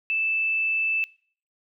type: tone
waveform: sine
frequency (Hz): 2637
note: E7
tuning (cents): 0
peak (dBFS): -22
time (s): 0.1-1.04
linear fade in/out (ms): 0
effects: noise-tail reverb RT60 0.5 s tail -23 dB re dry